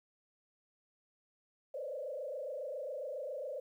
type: tone with frequency modulation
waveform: sine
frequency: 556 Hz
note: C#5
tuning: 5 cents sharp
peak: -38 dBFS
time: 1.74-3.6 s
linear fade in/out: 5 ms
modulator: 27.3 Hz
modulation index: 2.1
effects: 12-bit